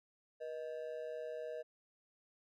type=ring-modulated tone; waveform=triangle; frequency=553 Hz; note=C#5; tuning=4 cents flat; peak=-36 dBFS; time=0.4-1.63 s; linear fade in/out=20 ms; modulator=71.8 Hz; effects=none